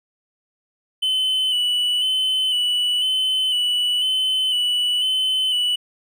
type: tone with vibrato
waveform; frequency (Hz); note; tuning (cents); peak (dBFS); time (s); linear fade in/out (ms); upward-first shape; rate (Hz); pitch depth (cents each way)
triangle; 3002; F#7; +24; -16; 1.02-5.76; 10; square; 1; 26
effects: none